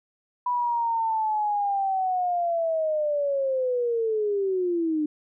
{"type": "linear sweep", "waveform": "sine", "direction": "down", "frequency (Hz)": [987.8, 297.4], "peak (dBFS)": -22, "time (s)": [0.46, 5.06], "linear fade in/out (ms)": 5, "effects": []}